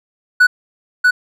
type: tone with echo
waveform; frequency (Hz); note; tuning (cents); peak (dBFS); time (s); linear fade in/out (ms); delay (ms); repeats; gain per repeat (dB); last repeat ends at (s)
triangle; 1480; F#6; 0; -4; 0.4-0.47; 10; 640; 1; -2; 1.11
effects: none